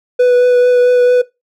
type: tone with vibrato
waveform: triangle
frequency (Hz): 493.9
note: B4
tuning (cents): 0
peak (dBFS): -4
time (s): 0.19-1.22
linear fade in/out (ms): 10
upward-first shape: triangle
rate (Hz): 4.5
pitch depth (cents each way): 13
effects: noise-tail reverb RT60 0.2 s tail -19 dB re dry